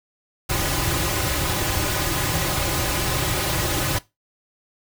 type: noise with comb filter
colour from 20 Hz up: pink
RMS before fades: -23 dBFS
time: 0.49-3.99 s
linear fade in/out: 10 ms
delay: 4.4 ms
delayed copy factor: -0.8
effects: noise-tail reverb RT60 0.2 s tail -18 dB re dry